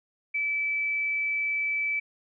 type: tone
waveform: sine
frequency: 2309 Hz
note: D7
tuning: 30 cents flat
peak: -25 dBFS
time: 0.34-2 s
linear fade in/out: 10 ms
effects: none